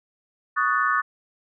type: chord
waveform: sine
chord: D# half-diminished seventh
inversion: third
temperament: equal with one note detuned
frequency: 1121 / 1244.5 / 1480 / 1760 Hz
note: C#6 / D#6 / F#6 / A6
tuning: +19 / 0 / 0 / 0 cents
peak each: -24 / -24 / -25 / -26 dBFS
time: 0.56-1.02 s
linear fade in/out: 20 ms
effects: none